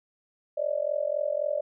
sine tone with amplitude modulation, 590 Hz, D5, 8 cents sharp, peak -21 dBFS, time 0.57-1.61 s, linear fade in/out 10 ms, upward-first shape sine, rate 43.8 Hz, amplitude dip 95%, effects none

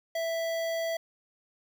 square tone with notch filter, 660 Hz, E5, 2 cents sharp, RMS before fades -31 dBFS, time 0.15-0.97 s, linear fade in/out 5 ms, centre 9100 Hz, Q 1.6, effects 10-bit

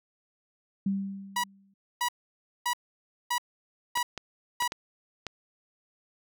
sine tone with exponential decay, 196 Hz, G3, in tune, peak -23 dBFS, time 0.86-1.74 s, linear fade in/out 5 ms, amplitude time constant 190 ms
sawtooth tone bursts, 971 Hz, B5, 30 cents flat, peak -22 dBFS, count 6, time 1.36-4.678 s, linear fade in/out 5 ms, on 78 ms, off 570 ms
clicks, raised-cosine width 0.2 ms, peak -18 dBFS, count 5, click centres 3.974 / 4.177 / 4.623 / 4.721 / 5.267 s
effects none

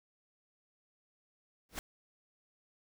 pink noise with exponential growth, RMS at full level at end -35 dBFS, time 1.69-1.79 s, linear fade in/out 1 ms, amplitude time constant 21 ms, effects none

